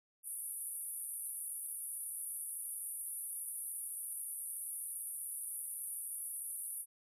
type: band-pass noise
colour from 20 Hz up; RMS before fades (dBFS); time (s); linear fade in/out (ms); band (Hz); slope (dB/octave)
pink; -43; 0.23-6.86; 50; 9400 to 12000; 96
effects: none